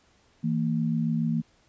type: tone pair together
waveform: sine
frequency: 162.1 / 229.2 Hz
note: E3 / A#3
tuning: -29 / -29 cents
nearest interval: tritone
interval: 600 cents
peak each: -26 dBFS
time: 0.43-1.42 s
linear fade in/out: 20 ms
effects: pink hiss -63 dBFS RMS until 1.68 s + resampled to 16000 Hz